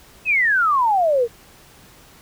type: exponential sweep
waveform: sine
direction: down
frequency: 2644 to 448.5 Hz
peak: -14 dBFS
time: 0.25-1.28 s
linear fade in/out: 50 ms
effects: pink hiss -48 dBFS RMS until 2.21 s